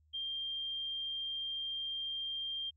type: tone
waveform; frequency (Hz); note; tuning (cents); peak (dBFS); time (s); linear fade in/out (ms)
sine; 3187; G7; +28; -36; 0.13-2.71; 20
effects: added 77 Hz sine -66 dBFS peak until 2.76 s